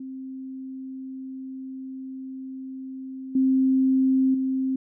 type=tone with level steps; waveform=sine; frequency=263.3 Hz; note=C4; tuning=11 cents sharp; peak=-33 / -17 / -22 dBFS; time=0-4.76 s; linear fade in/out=5 ms; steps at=3.35 / 4.34 s; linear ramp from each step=5 ms; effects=none